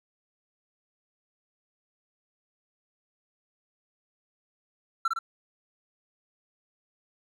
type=tone with echo; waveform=triangle; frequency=1348 Hz; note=E6; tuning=38 cents sharp; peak=-20 dBFS; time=5.05-5.08 s; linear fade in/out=5 ms; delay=55 ms; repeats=2; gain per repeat=-3 dB; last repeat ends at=5.19 s; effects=none